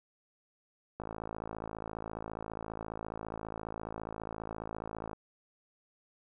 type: click train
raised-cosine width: 1 ms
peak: -25 dBFS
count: 227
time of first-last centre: 1-5.132 s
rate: 54.7 Hz
effects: none